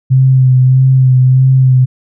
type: tone with vibrato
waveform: sine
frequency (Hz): 130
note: C3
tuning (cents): -11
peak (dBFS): -4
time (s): 0.1-1.86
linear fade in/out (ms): 20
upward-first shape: sine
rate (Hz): 1.6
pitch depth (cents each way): 26
effects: none